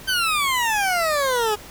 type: exponential sweep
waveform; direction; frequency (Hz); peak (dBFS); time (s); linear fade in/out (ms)
20% pulse; down; 1568 to 410.4; -14; 0.07-1.56; 20
effects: pink hiss -41 dBFS RMS until 1.7 s